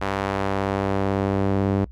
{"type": "tone with band-pass filter sweep", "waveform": "sawtooth", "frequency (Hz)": 98, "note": "G2", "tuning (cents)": 0, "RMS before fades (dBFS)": -23, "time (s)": [0.01, 1.85], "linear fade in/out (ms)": 10, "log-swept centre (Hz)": [1100, 300], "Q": 0.7, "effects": ["noise-tail reverb RT60 0.1 s tail -24 dB re dry", "added 60 Hz sine -38 dBFS peak until 1.91 s"]}